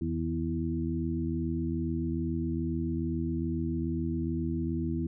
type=harmonic tone with a mistuned harmonic; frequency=82.4 Hz; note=E2; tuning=in tune; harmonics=1 / 2 / 3 / 4; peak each=-34 / -34 / -34 / -34 dBFS; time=0.01-5.07 s; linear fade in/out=5 ms; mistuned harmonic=2; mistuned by=-50 cents; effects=none